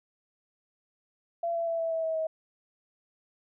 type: tone with pitch steps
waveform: sine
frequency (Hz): 679 / 672 / 665 / 658.1 / 651.3 / 644.6 / 637.9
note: F5 / E5 / E5 / E5 / E5 / E5 / D#5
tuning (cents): -49 / +33 / +15 / -3 / -21 / -39 / +43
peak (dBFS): -27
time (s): 1.43-2.27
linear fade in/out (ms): 5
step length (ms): 120
effects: none